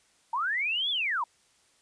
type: linear two-way sweep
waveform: sine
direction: up then down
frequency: 877 to 3520 to 877 Hz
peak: -26 dBFS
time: 0.33-1.24 s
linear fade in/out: 5 ms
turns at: 0.9 s
effects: white hiss -65 dBFS RMS until 1.81 s + resampled to 22050 Hz